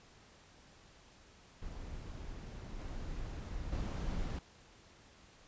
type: noise with level steps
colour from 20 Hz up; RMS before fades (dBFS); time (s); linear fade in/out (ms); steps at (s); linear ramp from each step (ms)
brown; -45 / -42 / -37; 1.62-4.39; 5; 2.79 / 3.72; 5
effects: pink hiss -61 dBFS RMS until 5.47 s + resampled to 16000 Hz